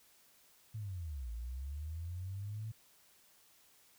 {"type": "linear two-way sweep", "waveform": "sine", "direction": "down then up", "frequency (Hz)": [112.4, 55, 112.4], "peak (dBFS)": -39, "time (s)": [0.74, 2.72], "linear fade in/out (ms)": 10, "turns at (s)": 1.32, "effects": ["white hiss -66 dBFS RMS until 3.98 s"]}